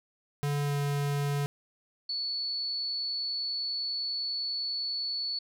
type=tone with pitch glide; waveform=square; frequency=144.2 to 143.04 Hz; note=D3 to D3; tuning=-31 to -45 cents; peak=-28 dBFS; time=0.43-1.46 s; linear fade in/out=0 ms; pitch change=-14 cents; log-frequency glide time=0.64-0.73 s
type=tone; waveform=sine; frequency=4435 Hz; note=C#8; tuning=in tune; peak=-30 dBFS; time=2.09-5.39 s; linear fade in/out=5 ms
effects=none